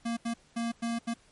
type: tone bursts at uneven times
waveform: square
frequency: 232.4 Hz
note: A#3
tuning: 5 cents flat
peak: -30 dBFS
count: 5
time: 0.05-0.17 / 0.25-0.34 / 0.56-0.72 / 0.82-0.99 / 1.07-1.14 s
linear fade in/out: 10 ms
effects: pink hiss -62 dBFS RMS until 1.31 s + MP3 48 kbps